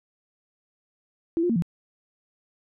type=tone with pitch steps; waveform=sine; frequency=332.8 / 352.7 / 230.4 / 170 Hz; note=E4 / F4 / A#3 / F3; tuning=+17 / +17 / -20 / -46 cents; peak=-20 dBFS; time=1.37-1.622 s; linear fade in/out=0 ms; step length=63 ms; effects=none